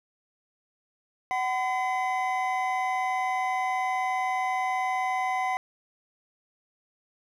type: tone cluster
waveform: triangle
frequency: 752 / 1013 / 2038 Hz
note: F#5 / B5 / C7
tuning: +28 / +44 / -46 cents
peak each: -25 / -30 / -31 dBFS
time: 1.31-5.57 s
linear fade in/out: 0 ms
effects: none